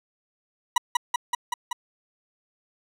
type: tone with echo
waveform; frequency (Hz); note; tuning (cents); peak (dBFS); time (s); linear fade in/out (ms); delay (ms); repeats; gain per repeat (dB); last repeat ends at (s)
40% pulse; 973; B5; -26; -15; 0.76-0.78; 5; 190; 5; -2; 1.73
effects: low-pass 12000 Hz 12 dB/octave